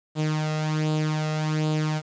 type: tone with flanger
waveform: sawtooth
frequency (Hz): 154.5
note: D#3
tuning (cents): -12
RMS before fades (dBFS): -25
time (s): 0.15-2.02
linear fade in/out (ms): 50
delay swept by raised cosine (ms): 0.25 to 1.55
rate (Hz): 1.3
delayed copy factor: +0.6
effects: resampled to 16000 Hz + 8-bit